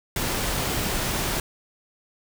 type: noise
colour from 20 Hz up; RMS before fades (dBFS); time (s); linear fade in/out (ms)
pink; -26; 0.16-1.4; 2
effects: none